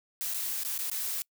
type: noise with dropouts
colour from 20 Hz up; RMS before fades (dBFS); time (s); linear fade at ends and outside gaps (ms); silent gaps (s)
blue; -33; 0.21-1.22; 0; 0.338-0.344 / 0.634-0.649 / 0.778-0.789 / 0.899-0.915
effects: noise-tail reverb RT60 0.1 s tail -26 dB re dry